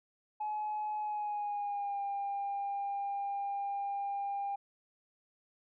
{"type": "tone with pitch glide", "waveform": "sine", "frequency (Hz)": [848, 800.4], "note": ["G#5", "G5"], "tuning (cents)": [36, 36], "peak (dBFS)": -32, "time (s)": [0.4, 4.56], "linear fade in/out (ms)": 10, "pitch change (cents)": -100, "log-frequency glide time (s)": [0.99, 2.01], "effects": ["tanh soft clip ceiling -30 dBFS"]}